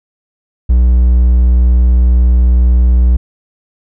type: tone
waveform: triangle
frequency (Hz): 61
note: B1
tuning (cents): -21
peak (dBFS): -3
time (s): 0.69-3.17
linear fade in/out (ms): 10
effects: none